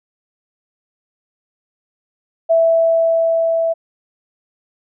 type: tone with level ramp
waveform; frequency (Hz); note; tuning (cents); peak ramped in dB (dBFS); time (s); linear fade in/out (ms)
sine; 659.3; E5; 0; -9 to -14; 2.49-3.74; 20
effects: none